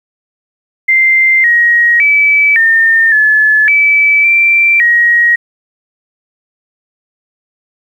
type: tone with pitch steps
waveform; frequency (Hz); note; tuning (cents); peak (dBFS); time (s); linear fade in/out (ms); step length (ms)
sine; 2088 / 1889 / 2301 / 1815 / 1722 / 2305 / 2350 / 1891; C7 / A#6 / D7 / A#6 / A6 / D7 / D7 / A#6; -4 / +22 / -36 / -47 / -38 / -33 / +1 / +24; -5; 0.88-5.36; 10; 560
effects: 7-bit